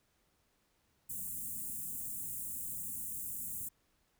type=band-stop noise; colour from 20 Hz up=white; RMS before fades=-41 dBFS; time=1.09-3.69 s; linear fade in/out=10 ms; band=270 to 7500 Hz; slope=48 dB/octave; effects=pink hiss -75 dBFS RMS until 4.19 s